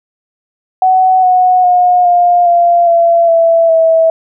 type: tone with pitch steps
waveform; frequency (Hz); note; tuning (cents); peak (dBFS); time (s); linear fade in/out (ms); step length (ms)
sine; 748 / 733.5 / 719.2 / 705.2 / 691.5 / 678 / 664.9 / 651.9; F#5 / F#5 / F#5 / F5 / F5 / E5 / E5 / E5; +19 / -15 / -49 / +17 / -17 / +49 / +15 / -19; -5; 0.82-4.1; 2; 410
effects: none